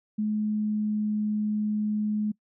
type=tone with pitch glide; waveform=sine; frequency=212.8 to 211.5 Hz; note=G#3 to G#3; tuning=+42 to +32 cents; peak=-24 dBFS; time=0.18-2.32 s; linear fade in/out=10 ms; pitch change=-10 cents; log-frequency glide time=0.28-1.18 s; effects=noise-tail reverb RT60 0.1 s tail -23 dB re dry